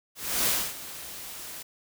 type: noise with ADSR envelope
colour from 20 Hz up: white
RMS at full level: -24 dBFS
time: 0.15-1.63 s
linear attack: 320 ms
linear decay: 260 ms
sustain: -16 dB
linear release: 10 ms
effects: none